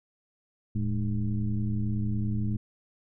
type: tone with frequency modulation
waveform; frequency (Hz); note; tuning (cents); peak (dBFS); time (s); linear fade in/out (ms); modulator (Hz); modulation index
sine; 112.1; A2; +33; -25; 0.75-2.57; 5; 96.7; 1.2
effects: none